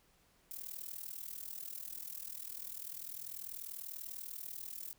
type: noise with amplitude modulation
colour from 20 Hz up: violet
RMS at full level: -42 dBFS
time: 0.51-4.93 s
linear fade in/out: 0 ms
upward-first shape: sine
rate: 40.3 Hz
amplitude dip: 85%
effects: pink hiss -70 dBFS RMS until 4.98 s